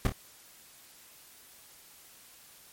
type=noise with echo; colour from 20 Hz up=brown; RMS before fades=-22 dBFS; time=0.05-0.07 s; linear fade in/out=2 ms; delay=26 ms; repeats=2; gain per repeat=-7 dB; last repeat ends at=0.122 s; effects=white hiss -55 dBFS RMS until 2.72 s + MP3 64 kbps